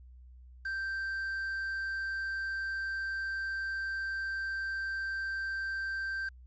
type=tone with quantisation; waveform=triangle; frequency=1568 Hz; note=G6; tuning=in tune; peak=-31 dBFS; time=0.65-6.29 s; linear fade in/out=5 ms; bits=9; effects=added 62 Hz sine -50 dBFS peak until 6.46 s + resampled to 16000 Hz